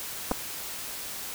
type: clicks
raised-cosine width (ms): 1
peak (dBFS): -12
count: 2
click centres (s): 0.313 / 0.317
effects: white hiss -37 dBFS RMS until 1.34 s